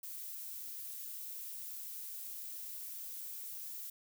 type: noise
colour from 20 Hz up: violet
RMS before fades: -45 dBFS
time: 0.03-3.9 s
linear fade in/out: 5 ms
effects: none